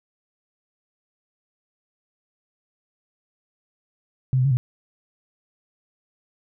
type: tone with pitch steps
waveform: sine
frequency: 130.4 / 127.5 / 138.9 / 124.8 Hz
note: C3 / C3 / C#3 / B2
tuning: -5 / -44 / +4 / +19 cents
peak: -16 dBFS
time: 4.33-4.57 s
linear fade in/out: 0 ms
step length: 60 ms
effects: none